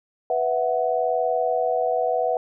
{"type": "chord", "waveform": "sine", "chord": "B suspended fourth", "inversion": "none", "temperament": "equal", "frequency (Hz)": [493.9, 659.3, 740], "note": ["B4", "E5", "F#5"], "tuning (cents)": [0, 0, 0], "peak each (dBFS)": -24, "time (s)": [0.3, 2.37], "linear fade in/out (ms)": 2, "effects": []}